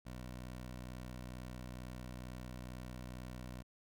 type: tone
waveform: 15% pulse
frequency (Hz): 62.2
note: B1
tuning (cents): +13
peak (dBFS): -39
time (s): 0.05-3.63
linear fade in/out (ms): 20
effects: none